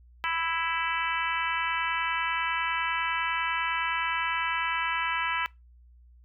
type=harmonic tone with a mistuned harmonic; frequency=329.9 Hz; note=E4; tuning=1 cent sharp; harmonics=3 / 4 / 5 / 6 / 7 / 8 / 9; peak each=-32 / -33 / -34 / -35 / -35 / -36 / -37 dBFS; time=0.24-5.46 s; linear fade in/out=0 ms; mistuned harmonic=9; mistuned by=+29 cents; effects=noise-tail reverb RT60 0.2 s tail -22 dB re dry + added 60 Hz sine -52 dBFS peak until 6.24 s